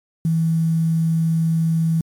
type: tone with quantisation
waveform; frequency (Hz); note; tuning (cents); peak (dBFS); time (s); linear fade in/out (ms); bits
sine; 163; E3; -19; -15; 0.25-2.01; 2; 7
effects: MP3 96 kbps